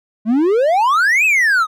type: exponential two-way sweep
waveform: triangle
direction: up then down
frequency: 207.7 to 2637 to 1222 Hz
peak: -9 dBFS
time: 0.25-1.67 s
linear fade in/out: 50 ms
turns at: 1.25 s
effects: none